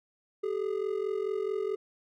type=ring-modulated tone; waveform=triangle; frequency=409.7 Hz; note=G#4; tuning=24 cents flat; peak=-24 dBFS; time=0.43-1.76 s; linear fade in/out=10 ms; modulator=22.3 Hz; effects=none